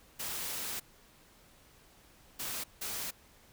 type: noise bursts at uneven times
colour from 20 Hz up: white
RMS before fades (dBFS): -38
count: 3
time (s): 0.19-0.8 / 2.39-2.64 / 2.81-3.11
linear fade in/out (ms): 10
effects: pink hiss -61 dBFS RMS until 3.52 s